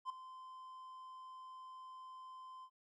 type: tone with ADSR envelope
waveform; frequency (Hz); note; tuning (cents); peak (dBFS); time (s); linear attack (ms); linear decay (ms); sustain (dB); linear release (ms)
triangle; 1034; C6; -21; -34; 0.05-2.7; 47; 7; -14; 66
effects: MP3 48 kbps